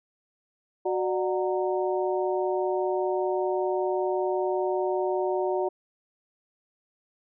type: harmonic tone with a mistuned harmonic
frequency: 185 Hz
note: F#3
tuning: in tune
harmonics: 2 / 3 / 4 / 5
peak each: -26 / -30 / -32 / -34 dBFS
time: 0.85-5.69 s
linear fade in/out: 10 ms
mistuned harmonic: 3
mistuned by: +120 cents
effects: none